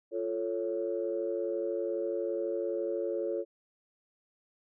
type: chord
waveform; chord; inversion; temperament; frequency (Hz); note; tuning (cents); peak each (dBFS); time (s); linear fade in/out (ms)
sine; F augmented; none; equal with one note detuned; 348 / 440 / 554.4; F4 / A4 / C#5; -6 / 0 / 0; -34; 0.11-3.45; 50
effects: tanh soft clip ceiling -20 dBFS